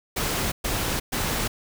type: noise bursts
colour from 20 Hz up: pink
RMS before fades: -26 dBFS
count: 3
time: 0.16-1.48 s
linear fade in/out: 10 ms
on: 360 ms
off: 120 ms
effects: none

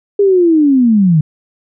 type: linear sweep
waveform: sine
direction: down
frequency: 410.5 to 146.83 Hz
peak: -6 dBFS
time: 0.19-1.21 s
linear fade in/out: 5 ms
effects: none

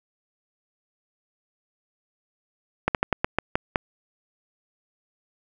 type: slowing click train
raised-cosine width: 0.5 ms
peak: -5 dBFS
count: 8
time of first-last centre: 2.88-3.758 s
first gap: 68 ms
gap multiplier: 1.2
effects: none

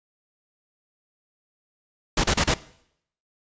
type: noise bursts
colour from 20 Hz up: pink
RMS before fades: -20 dBFS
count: 4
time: 2.17-2.541 s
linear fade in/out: 5 ms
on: 68 ms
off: 33 ms
effects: noise-tail reverb RT60 0.7 s tail -19 dB re dry + resampled to 16000 Hz

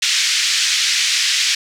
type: band-pass noise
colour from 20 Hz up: white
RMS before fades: -17 dBFS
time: 0.02-1.55 s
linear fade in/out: 5 ms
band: 1900 to 6200 Hz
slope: 24 dB/octave
effects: none

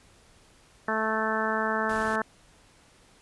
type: harmonic tone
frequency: 219.3 Hz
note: A3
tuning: 6 cents flat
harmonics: 1 / 2 / 3 / 4 / 5 / 6 / 7 / 8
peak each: -33 / -33 / -33 / -33 / -33 / -33 / -33 / -33 dBFS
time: 0.88-2.22 s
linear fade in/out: 2 ms
type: noise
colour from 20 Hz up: pink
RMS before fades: -42 dBFS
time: 1.89-2.16 s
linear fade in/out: 5 ms
effects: pink hiss -58 dBFS RMS until 3.21 s + resampled to 24000 Hz

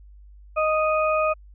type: harmonic tone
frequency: 622 Hz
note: D#5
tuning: 1 cent flat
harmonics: 1 / 2 / 4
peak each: -21 / -23 / -29 dBFS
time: 0.56-1.34 s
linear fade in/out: 20 ms
effects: added 50 Hz sine -44 dBFS peak until 1.54 s

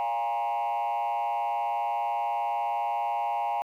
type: tone with frequency modulation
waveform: sine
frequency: 819 Hz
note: G#5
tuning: 24 cents flat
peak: -23 dBFS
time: 0-3.62 s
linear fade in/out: 0 ms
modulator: 119 Hz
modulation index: 1.1
effects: tanh soft clip ceiling -25 dBFS + 10-bit

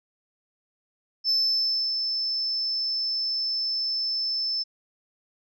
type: tone with ADSR envelope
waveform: sine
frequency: 5274 Hz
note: E8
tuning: in tune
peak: -18 dBFS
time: 1.24-4.64 s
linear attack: 52 ms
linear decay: 630 ms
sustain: -6 dB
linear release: 22 ms
effects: tanh soft clip ceiling -17 dBFS

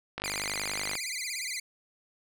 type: click train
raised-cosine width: 0.3 ms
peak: -17 dBFS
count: 40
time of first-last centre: 0.18-0.954 s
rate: 50.4 Hz
type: tone with vibrato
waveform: 15% pulse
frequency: 2217 Hz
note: C#7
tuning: in tune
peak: -26 dBFS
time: 0.24-1.6 s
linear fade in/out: 5 ms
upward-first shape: sine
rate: 17 Hz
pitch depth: 180 cents each way
effects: none

